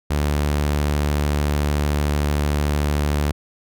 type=tone; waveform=sawtooth; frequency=73.42 Hz; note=D2; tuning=in tune; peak=-14 dBFS; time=0.1-3.32 s; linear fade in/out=10 ms; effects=none